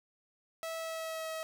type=tone with pitch glide; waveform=sawtooth; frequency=652 to 640.8 Hz; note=E5 to E5; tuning=-19 to -49 cents; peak=-33 dBFS; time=0.63-1.43 s; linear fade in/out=0 ms; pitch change=-30 cents; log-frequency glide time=0.77-1.3 s; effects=none